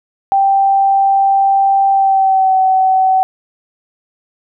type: tone with pitch glide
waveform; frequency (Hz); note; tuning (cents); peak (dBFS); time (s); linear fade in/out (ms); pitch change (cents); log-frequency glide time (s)
sine; 784 to 757.7; G5 to F#5; 0 to +41; -8; 0.32-3.23; 0; -59; 1.91-2.56
effects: none